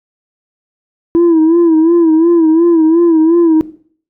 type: tone with vibrato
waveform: sine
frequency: 329.6 Hz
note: E4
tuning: in tune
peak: -3 dBFS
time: 1.15-3.61 s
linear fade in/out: 0 ms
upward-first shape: sine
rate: 2.8 Hz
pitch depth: 81 cents each way
effects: noise-tail reverb RT60 0.5 s tail -17 dB re dry + tanh soft clip ceiling -4 dBFS